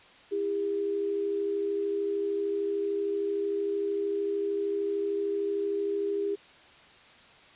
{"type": "tone pair together", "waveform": "sine", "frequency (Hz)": [329.6, 402.8], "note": ["E4", "G4"], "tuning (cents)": [0, 47], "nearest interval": "minor third", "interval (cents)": 347, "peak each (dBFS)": [-36, -27], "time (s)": [0.31, 6.36], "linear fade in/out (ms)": 20, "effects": ["white hiss -54 dBFS RMS until 7.55 s", "resampled to 8000 Hz"]}